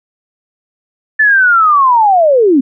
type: linear sweep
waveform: sine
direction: down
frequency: 1763 to 246.9 Hz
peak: -5 dBFS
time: 1.19-2.61 s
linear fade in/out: 10 ms
effects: none